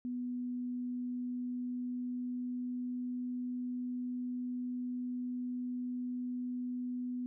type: tone with pitch glide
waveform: sine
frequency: 246.9 to 248.3 Hz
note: B3 to B3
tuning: 0 to +9 cents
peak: -35 dBFS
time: 0.05-7.26 s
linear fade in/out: 0 ms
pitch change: +9 cents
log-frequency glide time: 0.16-3.16 s
effects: none